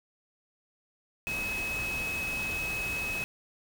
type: tone in noise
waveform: sine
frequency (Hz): 2561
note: D#7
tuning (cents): +49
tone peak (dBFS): -31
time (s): 1.27-3.24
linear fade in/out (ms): 0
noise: pink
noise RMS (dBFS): -39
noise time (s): 1.27-3.24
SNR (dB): +5
effects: none